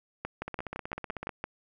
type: two click trains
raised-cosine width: 0.5 ms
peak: -21 / -18 dBFS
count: 14 / 8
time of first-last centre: 0.48-1.292 / 0.25-1.44 s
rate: 16 / 5.88 Hz
effects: none